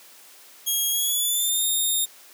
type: tone with pitch glide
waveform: 5% pulse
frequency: 3275 to 3676 Hz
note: G#7 to A#7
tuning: -25 to -25 cents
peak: -14 dBFS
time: 0.66-2.06 s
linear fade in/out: 20 ms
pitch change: +200 cents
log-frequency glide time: 0.9-1.64 s
effects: white hiss -49 dBFS RMS until 2.33 s + high-pass 300 Hz 12 dB/octave